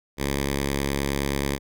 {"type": "tone with notch filter", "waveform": "5% pulse", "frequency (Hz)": 69.6, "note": "C#2", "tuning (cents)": 8, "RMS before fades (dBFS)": -26, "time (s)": [0.17, 1.59], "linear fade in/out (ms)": 50, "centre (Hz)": 700, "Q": 1.3, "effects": []}